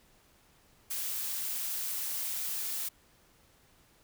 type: noise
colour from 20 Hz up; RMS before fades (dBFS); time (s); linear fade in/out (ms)
blue; -35; 0.9-2.89; 10
effects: pink hiss -64 dBFS RMS until 4.03 s